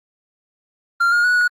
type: tone with pitch steps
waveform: triangle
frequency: 1387 / 1424 / 1469 / 1459 Hz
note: F6 / F6 / F#6 / F#6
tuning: -12 / +33 / -13 / -25 cents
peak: -11 dBFS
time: 1-1.48 s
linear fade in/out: 10 ms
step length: 120 ms
effects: Opus 24 kbps